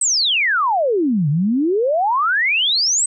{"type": "exponential two-way sweep", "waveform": "sine", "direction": "down then up", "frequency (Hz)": [8370, 138.59, 8370], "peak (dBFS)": -14, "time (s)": [0.01, 3.06], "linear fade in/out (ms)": 5, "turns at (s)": 1.29, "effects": []}